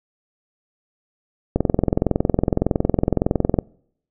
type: click train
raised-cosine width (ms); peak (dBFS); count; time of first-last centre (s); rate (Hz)
2; -3; 45; 1.56-3.588; 21.7
effects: noise-tail reverb RT60 0.7 s tail -26 dB re dry